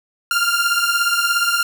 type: beating tone pair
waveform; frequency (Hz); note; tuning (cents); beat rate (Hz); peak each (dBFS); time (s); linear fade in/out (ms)
sawtooth; 1387 / 1404; F6 / F6; -12 / +9; 17; -15; 0.31-1.63; 2
effects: none